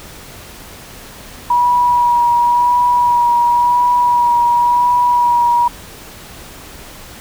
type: tone with vibrato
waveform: sine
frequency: 965 Hz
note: B5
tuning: 40 cents flat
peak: -9 dBFS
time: 1.5-5.68 s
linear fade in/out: 5 ms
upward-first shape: sine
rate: 0.94 Hz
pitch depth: 17 cents each way
effects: pink hiss -35 dBFS RMS until 7.2 s